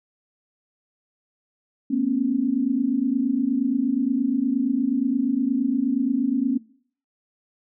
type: tone cluster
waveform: sine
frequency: 224.1 / 246.2 / 274.7 Hz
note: A3 / B3 / C#4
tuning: +32 / -5 / -16 cents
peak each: -29 / -23 / -22 dBFS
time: 1.9-6.58 s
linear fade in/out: 10 ms
effects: noise-tail reverb RT60 0.5 s tail -20 dB re dry